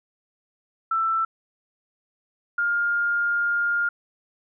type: tone pair in turn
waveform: sine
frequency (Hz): 1331 / 1410.1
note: E6 / F6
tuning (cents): +16 / +16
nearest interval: minor second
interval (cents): 100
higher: second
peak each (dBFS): -20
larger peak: neither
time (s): 0.91-1.25 / 2.58-3.89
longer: second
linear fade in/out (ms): 5
effects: none